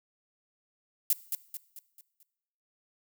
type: noise with echo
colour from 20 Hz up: violet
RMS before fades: -24 dBFS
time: 1.1-1.13 s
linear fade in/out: 2 ms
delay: 220 ms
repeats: 5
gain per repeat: -7 dB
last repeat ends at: 2.23 s
effects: noise-tail reverb RT60 0.9 s tail -19 dB re dry